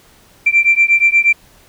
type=beating tone pair; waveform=sine; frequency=2349 / 2357.4 Hz; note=D7 / D7; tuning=0 / +6 cents; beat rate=8.4 Hz; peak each=-11 dBFS; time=0.46-1.33 s; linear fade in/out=10 ms; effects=tanh soft clip ceiling -1 dBFS + pink hiss -48 dBFS RMS until 1.68 s